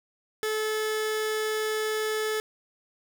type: tone pair together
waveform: sawtooth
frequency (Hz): 432.5 / 865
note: A4 / A5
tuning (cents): -30 / -30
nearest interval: octave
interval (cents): 1200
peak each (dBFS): -22 / -32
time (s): 0.43-2.4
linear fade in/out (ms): 0
effects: none